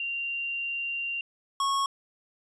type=tone pair in turn; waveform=sine / square; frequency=2771 / 1099.7 Hz; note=F7 / C#6; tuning=-14 / -14 cents; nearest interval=octave + major third; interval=1600 cents; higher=first; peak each=-29 / -25 dBFS; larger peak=second; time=0-1.21 / 1.6-1.86 s; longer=first; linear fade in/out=2 ms; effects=resampled to 22050 Hz